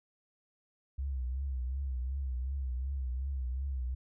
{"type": "tone with vibrato", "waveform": "sine", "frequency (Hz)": 65.41, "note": "C2", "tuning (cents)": 0, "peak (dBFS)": -32, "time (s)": [0.98, 3.95], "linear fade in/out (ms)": 10, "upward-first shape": "triangle", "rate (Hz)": 2.7, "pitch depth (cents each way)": 120, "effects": []}